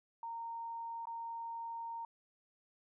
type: tone with dropouts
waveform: sine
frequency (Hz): 923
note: A#5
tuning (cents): -17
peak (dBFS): -40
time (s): 0.23-2.05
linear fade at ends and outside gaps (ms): 2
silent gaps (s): 1.055-1.07
effects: none